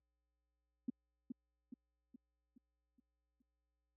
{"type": "tone with echo", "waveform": "sine", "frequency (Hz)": 246.9, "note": "B3", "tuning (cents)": 0, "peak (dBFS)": -34, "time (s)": [0.88, 0.9], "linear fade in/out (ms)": 5, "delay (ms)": 420, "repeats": 6, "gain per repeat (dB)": -6, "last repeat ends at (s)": 3.42, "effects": ["added 60 Hz sine -70 dBFS peak until 3.96 s", "high-pass 150 Hz 12 dB/octave"]}